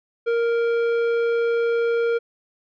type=tone with tanh clipping; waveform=triangle; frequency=466.2 Hz; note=A#4; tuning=in tune; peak=-20 dBFS; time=0.26-2.19 s; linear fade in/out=20 ms; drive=15 dB; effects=none